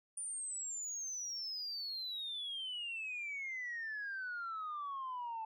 sine exponential sweep, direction down, 9397 to 875 Hz, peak -38 dBFS, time 0.17-5.45 s, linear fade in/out 5 ms, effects tanh soft clip ceiling -36 dBFS

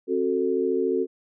sine chord, F# diminished, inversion second, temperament just, 266.4 / 370 / 444 Hz, C4 / F#4 / A4, +31 / 0 / +16 cents, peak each -28 / -24 / -25 dBFS, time 0.07-1.07 s, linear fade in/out 50 ms, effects none

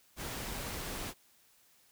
pink noise, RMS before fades -40 dBFS, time 0.16-1.14 s, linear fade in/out 50 ms, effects white hiss -66 dBFS RMS until 1.91 s

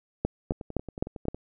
two click trains, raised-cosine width 2 ms, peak -11 / -24 dBFS, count 5 / 10, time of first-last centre 0.25-1.284 / 0.52-1.346 s, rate 3.87 / 10.9 Hz, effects none

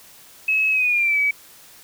sine tone with pitch glide, 2575 to 2281 Hz, E7 to C#7, -41 to +49 cents, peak -16 dBFS, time 0.48-1.31 s, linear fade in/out 5 ms, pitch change -210 cents, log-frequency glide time 0.71-1.19 s, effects white hiss -47 dBFS RMS until 1.83 s

